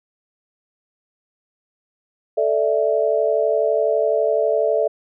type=chord; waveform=sine; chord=A suspended fourth; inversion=none; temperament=equal; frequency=440 / 587.3 / 659.3 Hz; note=A4 / D5 / E5; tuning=0 / 0 / 0 cents; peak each=-20 dBFS; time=2.37-4.88 s; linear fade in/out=10 ms; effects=none